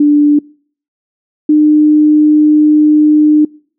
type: tone pair in turn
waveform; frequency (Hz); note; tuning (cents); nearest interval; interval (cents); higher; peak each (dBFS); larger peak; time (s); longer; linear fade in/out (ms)
sine; 293.7 / 302.5; D4 / D#4; 0 / -49; minor second; 51; second; -4; neither; 0-0.39 / 1.49-3.45; second; 5
effects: noise-tail reverb RT60 0.5 s tail -25 dB re dry